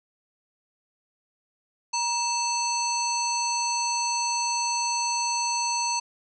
harmonic tone with a mistuned harmonic, 880 Hz, A5, in tune, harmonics 1 / 3 / 5 / 7 / 9, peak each -27 / -34 / -31 / -29 / -38 dBFS, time 1.93-6 s, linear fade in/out 10 ms, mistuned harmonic 1, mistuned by +130 cents, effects none

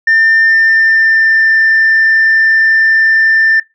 sine tone with pitch glide, 1800 to 1785.5 Hz, A6 to A6, +39 to +25 cents, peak -4 dBFS, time 0.07-3.6 s, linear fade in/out 5 ms, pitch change -14 cents, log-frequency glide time 0.37-1.54 s, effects noise-tail reverb RT60 0.2 s tail -23 dB re dry + tanh soft clip ceiling -3 dBFS

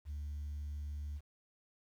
sine tone, 73.42 Hz, D2, in tune, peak -37 dBFS, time 0.05-1.21 s, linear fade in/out 50 ms, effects tanh soft clip ceiling -37 dBFS + 11-bit

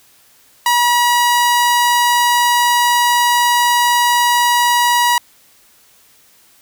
sawtooth tone, 964 Hz, B5, 42 cents flat, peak -7 dBFS, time 0.66-5.18 s, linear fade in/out 2 ms, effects white hiss -50 dBFS RMS until 6.61 s

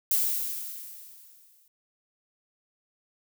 violet noise with exponential decay, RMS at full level -23 dBFS, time 0.11-1.68 s, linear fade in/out 2 ms, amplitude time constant 340 ms, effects none

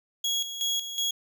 30% pulse tone with tremolo, 3322 Hz, G#7, in tune, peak -22 dBFS, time 0.24-1.11 s, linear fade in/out 5 ms, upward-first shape square, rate 2.7 Hz, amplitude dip 65%, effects none

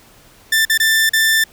sawtooth tone with dropouts, 1776 Hz, A6, 16 cents sharp, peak -8 dBFS, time 0.52-1.44 s, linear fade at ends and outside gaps 5 ms, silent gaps 0.652-0.697 / 0.777-0.799 / 1.094-1.133 s, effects pink hiss -47 dBFS RMS until 1.52 s

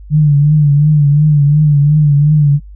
sine tone with vibrato, 147.7 Hz, D3, 10 cents sharp, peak -5 dBFS, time 0.1-2.6 s, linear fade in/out 50 ms, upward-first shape triangle, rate 2.8 Hz, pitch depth 76 cents each way, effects noise-tail reverb RT60 0.1 s tail -23 dB re dry + added 50 Hz sine -30 dBFS peak until 2.75 s

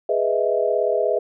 sine chord, E major seventh, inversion first, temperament equal, 415.3 / 493.9 / 622.3 / 659.3 Hz, G#4 / B4 / D#5 / E5, 0 / 0 / 0 / 0 cents, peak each -23 dBFS, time 0.09-1.19 s, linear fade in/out 5 ms, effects none

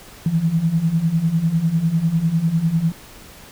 sine beating tone pair, 158.2 / 168.2 Hz, D#3 / E3, +29 / +35 cents, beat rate 10 Hz, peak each -21 / -17 dBFS, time 0.26-2.92 s, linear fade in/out 2 ms, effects pink hiss -42 dBFS RMS until 3.51 s

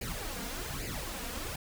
pink noise with flanger, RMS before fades -38 dBFS, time 0.01-1.56 s, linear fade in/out 5 ms, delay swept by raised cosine 0.42 to 4.32 ms, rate 1.2 Hz, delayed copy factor +0.75, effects none

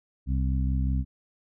harmonic tone, 65.41 Hz, C2, in tune, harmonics 1 / 2 / 3 / 4, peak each -24 / -30 / -34 / -36 dBFS, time 0.26-1.05 s, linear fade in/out 50 ms, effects none

